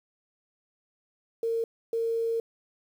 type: tone bursts at uneven times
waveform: sine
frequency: 457.7 Hz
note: A#4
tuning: 32 cents flat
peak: -25 dBFS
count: 2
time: 1.43-1.64 / 1.93-2.4 s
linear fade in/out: 2 ms
effects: 9-bit